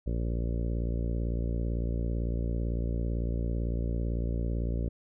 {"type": "harmonic tone", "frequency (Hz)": 57.9, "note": "A#1", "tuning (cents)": -11, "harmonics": [1, 2, 3, 4, 5, 6, 7, 8, 9, 10], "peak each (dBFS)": [-29, -35, -39, -41, -43, -45, -46, -47, -48, -49], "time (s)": [0.06, 4.89], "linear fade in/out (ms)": 10, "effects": []}